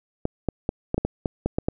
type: clicks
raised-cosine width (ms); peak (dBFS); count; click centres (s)
2; -9; 10; 0.254 / 0.487 / 0.691 / 0.944 / 0.98 / 1.05 / 1.258 / 1.46 / 1.585 / 1.685
effects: none